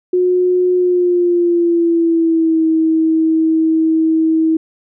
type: tone with pitch glide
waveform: sine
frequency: 362.2 to 320.8 Hz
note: F#4 to E4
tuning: -37 to -47 cents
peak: -10 dBFS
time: 0.13-4.57 s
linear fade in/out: 5 ms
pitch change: -210 cents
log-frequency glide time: 0.75-2.64 s
effects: none

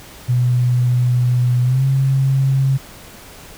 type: tone with pitch glide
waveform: sine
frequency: 123.5 to 134.68 Hz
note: B2 to C#3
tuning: 0 to -50 cents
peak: -12 dBFS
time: 0.28-2.78 s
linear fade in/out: 20 ms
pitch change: +150 cents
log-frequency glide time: 1.63-1.84 s
effects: pink hiss -39 dBFS RMS until 3.57 s

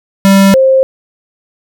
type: tone pair in turn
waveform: square / sine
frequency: 195.4 / 529.2 Hz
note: G3 / C5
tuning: -5 / +20 cents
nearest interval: octave + perfect fourth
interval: 1725 cents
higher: second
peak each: -4 dBFS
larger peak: neither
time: 0.25-0.54 / 0.54-0.83 s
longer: neither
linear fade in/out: 0 ms
effects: none

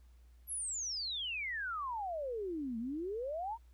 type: exponential two-way sweep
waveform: sine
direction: down then up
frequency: 11700 to 220 to 961 Hz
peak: -36 dBFS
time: 0.47-3.58 s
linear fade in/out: 50 ms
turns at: 2.78 s
effects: added 60 Hz sine -57 dBFS peak until 3.73 s + pink hiss -75 dBFS RMS until 3.73 s

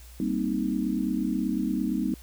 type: chord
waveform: sine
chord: C minor seventh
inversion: second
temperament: equal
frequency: 196 / 233.1 / 261.6 / 311.1 Hz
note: G3 / Bb3 / C4 / Eb4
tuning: 0 / 0 / 0 / 0 cents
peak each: -30 dBFS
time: 0.2-2.14 s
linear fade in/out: 2 ms
effects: added 60 Hz sine -45 dBFS peak until 2.22 s + white hiss -53 dBFS RMS until 2.22 s

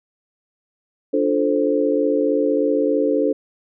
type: chord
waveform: sine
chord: D minor seventh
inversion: none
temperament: equal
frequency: 293.7 / 349.2 / 440 / 523.3 Hz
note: D4 / F4 / A4 / C5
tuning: 0 / 0 / 0 / 0 cents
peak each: -20 / -26 / -20 / -21 dBFS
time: 1.13-3.33 s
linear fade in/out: 10 ms
effects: none

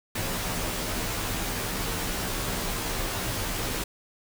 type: noise with comb filter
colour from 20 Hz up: pink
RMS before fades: -30 dBFS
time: 0.15-3.84 s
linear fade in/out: 5 ms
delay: 14 ms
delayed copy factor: -0.85
effects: none

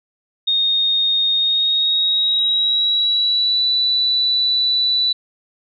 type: tone with pitch glide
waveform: sine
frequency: 3700 to 3966 Hz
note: A#7 to B7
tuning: -14 to +7 cents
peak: -14 dBFS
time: 0.47-5.13 s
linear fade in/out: 10 ms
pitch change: +121 cents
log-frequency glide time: 1.35-3.63 s
effects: none

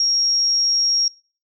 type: tone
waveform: sine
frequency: 5588 Hz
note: F8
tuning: in tune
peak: -15 dBFS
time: 0-1.08 s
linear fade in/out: 2 ms
effects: noise-tail reverb RT60 0.4 s tail -25 dB re dry

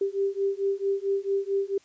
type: beating tone pair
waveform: sine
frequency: 392 / 396.5 Hz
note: G4 / G4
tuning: 0 / +20 cents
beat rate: 4.5 Hz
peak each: -27 dBFS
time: 0.01-1.78 s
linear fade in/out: 5 ms
effects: white hiss -60 dBFS RMS until 1.84 s + resampled to 16000 Hz

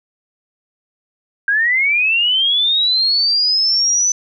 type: linear sweep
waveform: sine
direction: up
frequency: 1586 to 6050 Hz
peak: -12 dBFS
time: 1.48-4.12 s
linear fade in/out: 2 ms
effects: none

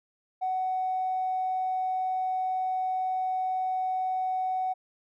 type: tone with tanh clipping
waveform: triangle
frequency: 747 Hz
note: F#5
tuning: 16 cents sharp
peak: -26 dBFS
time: 0.41-4.74 s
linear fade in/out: 20 ms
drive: 4 dB
effects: none

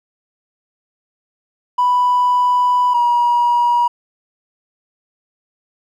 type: tone pair in turn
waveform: triangle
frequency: 988 / 959.9 Hz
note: B5 / B5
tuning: 0 / -50 cents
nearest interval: unison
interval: 50 cents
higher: first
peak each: -8 dBFS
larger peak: neither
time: 1.78-2.94 / 2.94-3.88 s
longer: first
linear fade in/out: 10 ms
effects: tanh soft clip ceiling -8 dBFS

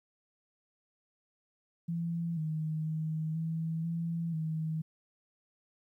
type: tone with pitch steps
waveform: sine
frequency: 168.3 / 156.4 / 157.5 / 162.2 / 167.1 / 158.5 Hz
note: E3 / D#3 / D#3 / E3 / E3 / D#3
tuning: +36 / +9 / +21 / -28 / +24 / +32 cents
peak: -31 dBFS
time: 1.88-4.82 s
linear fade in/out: 10 ms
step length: 490 ms
effects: 12-bit

